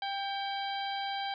harmonic tone with a mistuned harmonic, 792 Hz, G5, 18 cents sharp, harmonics 1 / 2 / 3 / 4 / 5 / 6, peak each -34 / -42 / -45 / -41 / -44 / -48 dBFS, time 0.02-1.34 s, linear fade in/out 2 ms, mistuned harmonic 3, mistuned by -67 cents, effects none

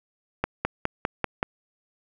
accelerating click train, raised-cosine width 0.5 ms, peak -8 dBFS, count 6, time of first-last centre 0.44-1.429 s, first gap 210 ms, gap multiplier 0.97, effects 8-bit

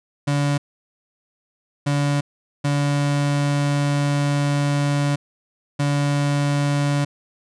35% pulse tone bursts at uneven times, 143.6 Hz, D3, 39 cents flat, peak -16 dBFS, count 4, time 0.27-0.58 / 1.86-2.21 / 2.64-5.16 / 5.79-7.05 s, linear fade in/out 10 ms, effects resampled to 22050 Hz

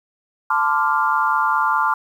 sine chord, D minor seventh, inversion second, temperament equal with one note detuned, 880 / 1029.7 / 1174.7 / 1396.9 Hz, A5 / C6 / D6 / F6, 0 / -28 / 0 / 0 cents, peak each -21 dBFS, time 0.5-1.94 s, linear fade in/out 5 ms, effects 8-bit

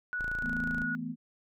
sine tone with pitch glide, 1470 to 1458.2 Hz, F#6 to F#6, -12 to -26 cents, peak -31 dBFS, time 0.13-0.95 s, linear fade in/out 0 ms, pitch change -14 cents, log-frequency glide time 0.31-0.75 s
sawtooth tone, 27.87 Hz, A0, 23 cents sharp, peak -36 dBFS, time 0.19-0.85 s, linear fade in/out 10 ms
sine chord, E suspended fourth, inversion none, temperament just, 164.81 / 219.8 / 247.2 Hz, E3 / A3 / B3, 0 / -2 / +2 cents, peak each -40 / -39 / -36 dBFS, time 0.41-1.16 s, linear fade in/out 50 ms
effects none

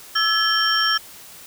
sine tone cluster, 1322 / 1704 / 3134 / 5520 Hz, E6 / G#6 / G7 / F8, +5 / +44 / -1 / -21 cents, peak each -22 dBFS, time 0.15-0.98 s, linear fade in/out 10 ms, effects white hiss -42 dBFS RMS until 1.46 s

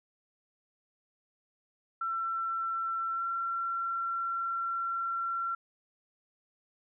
sine tone with pitch glide, 1346 to 1360.9 Hz, E6 to F6, +36 to -45 cents, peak -30 dBFS, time 2.01-5.55 s, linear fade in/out 5 ms, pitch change +19 cents, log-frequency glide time 3.11-3.22 s, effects none

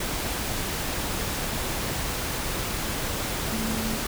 sine tone in noise, 221.3 Hz, A3, 10 cents sharp, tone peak -29 dBFS, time 3.52-3.97 s, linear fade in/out 5 ms, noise pink, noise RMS -29 dBFS, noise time 0-4.07 s, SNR -3 dB, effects none

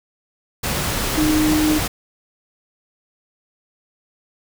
sine tone in noise, 307.4 Hz, D#4, 21 cents flat, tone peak -15 dBFS, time 1.17-1.79 s, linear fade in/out 10 ms, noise pink, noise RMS -22 dBFS, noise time 0.63-1.88 s, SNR +4 dB, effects none

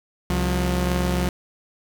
sawtooth tone pair together, 67.3 / 179.2 Hz, C2 / F3, +49 / +45 cents, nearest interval octave + perfect fourth, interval 1696 cents, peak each -19 dBFS, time 0.3-1.29 s, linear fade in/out 0 ms, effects 7-bit

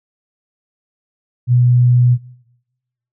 sine tone, 123.1 Hz, B2, 5 cents flat, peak -8 dBFS, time 1.47-2.18 s, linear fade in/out 50 ms, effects noise-tail reverb RT60 1.0 s tail -22 dB re dry

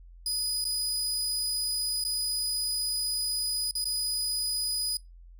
25% pulse tone with dropouts, 4964 Hz, D#8, 5 cents flat, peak -23 dBFS, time 0.26-4.97 s, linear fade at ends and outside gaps 2 ms, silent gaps 0.643-0.651 / 2.04-2.049 / 3.711-3.752 / 3.843-3.854 s, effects noise-tail reverb RT60 0.2 s tail -24 dB re dry + added 43 Hz sine -47 dBFS peak until 5.39 s

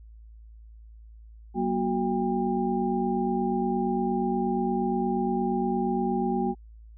sine tone cluster, 190.5 / 239 / 368.2 / 800 Hz, G3 / A#3 / F#4 / G5, -49 / +43 / -8 / +35 cents, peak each -30 / -28 / -29 / -30 dBFS, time 1.54-6.55 s, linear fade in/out 50 ms, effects added 55 Hz sine -45 dBFS peak until 6.97 s

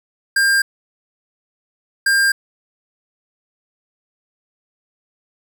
square tone pair in turn, 1600 / 1600 Hz, G6 / G6, +35 / +35 cents, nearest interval unison, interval 0 cents, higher neither, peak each -13 dBFS, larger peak neither, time 0.36-0.62 / 2.06-2.32 s, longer neither, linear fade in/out 5 ms, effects none

